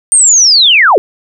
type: linear sweep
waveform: sine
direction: down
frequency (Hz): 8870 to 336.1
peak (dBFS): -3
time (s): 0.12-0.98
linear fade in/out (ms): 0
effects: none